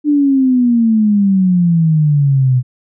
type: exponential sweep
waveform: sine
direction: down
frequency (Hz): 300 to 123.9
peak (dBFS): -8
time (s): 0.04-2.63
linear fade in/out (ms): 50
effects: none